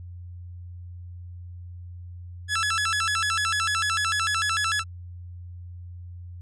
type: tone with vibrato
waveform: sawtooth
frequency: 1500 Hz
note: F#6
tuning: 23 cents sharp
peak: -19 dBFS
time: 2.48-4.84 s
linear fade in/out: 50 ms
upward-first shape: square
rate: 6.7 Hz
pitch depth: 210 cents each way
effects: added 88 Hz sine -37 dBFS peak until 6.41 s + resampled to 22050 Hz